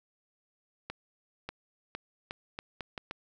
accelerating click train, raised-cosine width 0.3 ms, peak -21 dBFS, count 8, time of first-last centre 0.9-3.111 s, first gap 590 ms, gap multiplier 0.78, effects none

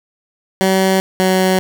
15% pulse tone pair in turn, 190.2 / 187.04 Hz, F#3 / F#3, +48 / +19 cents, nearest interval unison, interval 29 cents, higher first, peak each -5 dBFS, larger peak neither, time 0.61-1 / 1.2-1.59 s, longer neither, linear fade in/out 0 ms, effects none

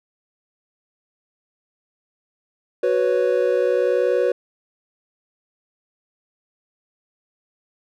triangle chord, F# suspended fourth, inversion none, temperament equal, 370 / 493.9 / 554.4 Hz, F#4 / B4 / C#5, 0 / 0 / 0 cents, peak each -20 / -17 / -20 dBFS, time 2.83-4.32 s, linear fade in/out 5 ms, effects none

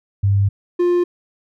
sine / triangle tone pair in turn, 99.5 / 352.3 Hz, G2 / F4, +26 / +15 cents, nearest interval octave + minor seventh, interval 2189 cents, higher second, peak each -12 / -11 dBFS, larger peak second, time 0.23-0.49 / 0.79-1.04 s, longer first, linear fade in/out 10 ms, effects none

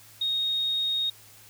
sine tone, 3729 Hz, A#7, in tune, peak -24 dBFS, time 0.21-1.1 s, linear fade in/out 5 ms, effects added 106 Hz sine -59 dBFS peak until 1.49 s + white hiss -52 dBFS RMS until 1.49 s

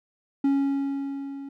triangle tone with level ramp, 276.8 Hz, C#4, 2 cents flat, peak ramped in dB -16 to -33 dBFS, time 0.44-1.49 s, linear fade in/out 5 ms, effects none

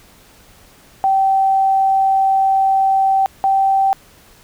sine tone pair in turn, 774 / 777.1 Hz, G5 / G5, -22 / -15 cents, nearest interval unison, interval 7 cents, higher second, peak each -11 dBFS, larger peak neither, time 1.04-3.26 / 3.44-3.93 s, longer first, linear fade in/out 0 ms, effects pink hiss -47 dBFS RMS until 4.43 s

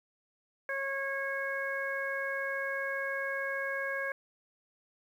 harmonic tone, 547 Hz, C#5, 23 cents flat, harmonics 1 / 2 / 3 / 4, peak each -37 / -42 / -34 / -41 dBFS, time 0.69-4.12 s, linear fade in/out 2 ms, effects 10-bit

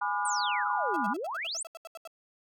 sine chord, G# diminished seventh, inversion none, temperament just, 830.6 / 996.7 / 1196.1 / 1435.3 Hz, G#5 / B5 / D6 / F6, 0 / +16 / +31 / +47 cents, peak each -32 / -32 / -35 / -34 dBFS, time 0.01-1.14 s, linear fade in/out 10 ms
sine exponential two-way sweep, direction down then up, 9210 to 190 to 9210 Hz, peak -32 dBFS, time 0.25-1.63 s, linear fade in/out 5 ms, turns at 1.08 s
35% pulse tone bursts, 659.3 Hz, E5, in tune, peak -39 dBFS, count 12, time 0.94-2.075 s, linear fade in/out 2 ms, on 24 ms, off 77 ms
effects none

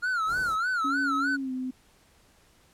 triangle tone with vibrato, 1394 Hz, F6, 4 cents flat, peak -23 dBFS, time 0.02-1.37 s, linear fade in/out 20 ms, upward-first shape sine, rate 3.3 Hz, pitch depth 150 cents each way
pink band-stop noise, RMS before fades -42 dBFS, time 0.26-0.57 s, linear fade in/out 50 ms, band 1300 to 6000 Hz, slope 24 dB/octave
sine tone with pitch glide, 278.3 to 256.7 Hz, C#4 to C4, +7 to -33 cents, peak -29 dBFS, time 0.84-1.71 s, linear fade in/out 10 ms, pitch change -140 cents, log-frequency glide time 1.35-1.52 s
effects pink hiss -61 dBFS RMS until 2.73 s + low-pass 12000 Hz 12 dB/octave

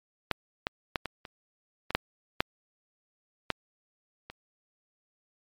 clicks, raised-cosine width 0.3 ms, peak -9 / -12 / -10 / -16 / -25 / -16 / -6 / -6 / -9 / -25 dBFS, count 10, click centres 0.313 / 0.669 / 0.958 / 1.057 / 1.252 / 1.906 / 1.95 / 2.405 / 3.503 / 4.3 s, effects MP3 96 kbps

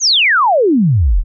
sine exponential sweep, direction down, 6840 to 32.74 Hz, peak -8 dBFS, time 0-1.24 s, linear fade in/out 50 ms, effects none

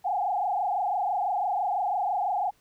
sine tone with frequency modulation, 775 Hz, G5, 20 cents flat, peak -24 dBFS, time 0.04-2.51 s, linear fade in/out 20 ms, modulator 26 Hz, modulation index 2.6, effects pink hiss -65 dBFS RMS until 2.6 s

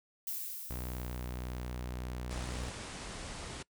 violet noise with exponential decay, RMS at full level -37 dBFS, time 0.27-2.3 s, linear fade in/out 2 ms, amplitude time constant 440 ms
sawtooth tone, 61.74 Hz, B1, in tune, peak -34 dBFS, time 0.7-2.69 s, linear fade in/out 0 ms
pink low-pass noise, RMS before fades -44 dBFS, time 2.3-3.63 s, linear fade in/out 10 ms, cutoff 10000 Hz, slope 96 dB/octave
effects noise-tail reverb RT60 0.1 s tail -22 dB re dry

